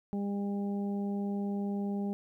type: harmonic tone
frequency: 201.1 Hz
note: G3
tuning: 44 cents sharp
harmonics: 1 / 2 / 3 / 4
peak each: -31 / -40 / -48 / -46 dBFS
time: 0.13-2.13 s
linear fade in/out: 0 ms
effects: 12-bit